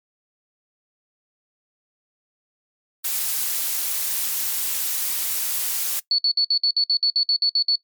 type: noise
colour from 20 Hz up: blue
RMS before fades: -24 dBFS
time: 3.04-6 s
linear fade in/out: 10 ms
type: tone bursts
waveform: sine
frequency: 4435 Hz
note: C#8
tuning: in tune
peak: -15 dBFS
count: 13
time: 6.11-7.756 s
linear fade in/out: 2 ms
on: 74 ms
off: 57 ms
effects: noise-tail reverb RT60 0.1 s tail -21 dB re dry + MP3 96 kbps